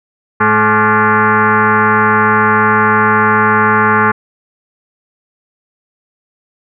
sine tone with frequency modulation, 107.8 Hz, A2, 35 cents flat, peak -7 dBFS, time 0.4-4.12 s, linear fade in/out 10 ms, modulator 322 Hz, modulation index 5, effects none

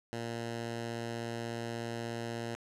10% pulse tone, 116.54 Hz, A#2, in tune, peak -28 dBFS, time 0.13-2.55 s, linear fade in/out 0 ms, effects low-pass 9000 Hz 12 dB/octave

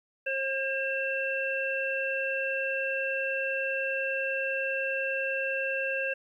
harmonic tone, 537 Hz, C5, 45 cents sharp, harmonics 1 / 3 / 5, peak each -32 / -32 / -32 dBFS, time 0.26-6.14 s, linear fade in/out 10 ms, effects 11-bit

